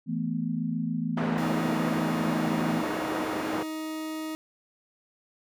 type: chord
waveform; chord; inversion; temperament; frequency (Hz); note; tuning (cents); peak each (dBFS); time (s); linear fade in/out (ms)
sine; E suspended fourth; none; equal; 164.81 / 220 / 246.9; E3 / A3 / B3; 0 / 0 / 0; -31; 0.06-2.84; 50
type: band-pass noise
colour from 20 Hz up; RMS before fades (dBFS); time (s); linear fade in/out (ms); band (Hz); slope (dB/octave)
pink; -32; 1.17-3.63; 5; 250 to 1500; 12
type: tone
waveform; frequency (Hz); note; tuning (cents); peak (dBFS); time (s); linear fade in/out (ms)
40% pulse; 314.3; D#4; +18; -31; 1.38-4.35; 0
effects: none